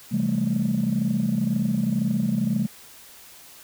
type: chord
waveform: sine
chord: A minor seventh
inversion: first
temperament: just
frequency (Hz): 132 / 165 / 198 / 220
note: C3 / E3 / G3 / A3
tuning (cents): +16 / +2 / +18 / 0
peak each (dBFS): -28 / -28 / -24 / -23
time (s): 0.11-2.67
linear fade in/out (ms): 20
effects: tanh soft clip ceiling -14 dBFS + white hiss -47 dBFS RMS until 3.63 s